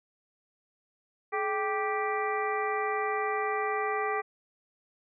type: harmonic tone with a mistuned harmonic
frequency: 392 Hz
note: G4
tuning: in tune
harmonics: 1 / 2 / 3 / 4 / 5 / 6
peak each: -32 / -33 / -33 / -43 / -35 / -41 dBFS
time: 1.32-4.22 s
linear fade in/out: 20 ms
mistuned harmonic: 1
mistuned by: +140 cents
effects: none